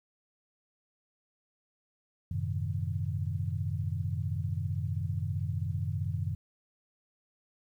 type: chord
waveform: sine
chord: F# diminished seventh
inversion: none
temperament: equal with one note detuned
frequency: 92.5 / 107.86 / 130.81 / 155.56 Hz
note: F#2 / A2 / C3 / Eb3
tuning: 0 / -34 / 0 / 0 cents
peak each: -33 / -36 / -37 / -37 dBFS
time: 2.31-6.35 s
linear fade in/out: 5 ms
effects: 11-bit